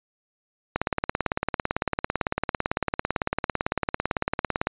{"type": "click train", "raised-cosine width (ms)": 0.5, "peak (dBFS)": -8, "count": 71, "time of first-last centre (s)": [0.76, 4.671], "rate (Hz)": 17.9, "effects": ["resampled to 8000 Hz"]}